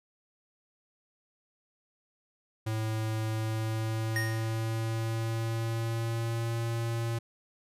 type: tone with pitch glide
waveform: square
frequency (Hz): 110 to 115.67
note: A2 to A#2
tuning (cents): 0 to -13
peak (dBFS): -30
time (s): 2.66-7.19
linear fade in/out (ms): 10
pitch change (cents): +87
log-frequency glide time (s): 3.3-6.58
type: tone with exponential decay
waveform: square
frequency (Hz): 1858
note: A#6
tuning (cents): -6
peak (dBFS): -28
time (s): 4.16-4.62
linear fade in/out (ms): 1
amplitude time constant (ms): 98
effects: resampled to 32000 Hz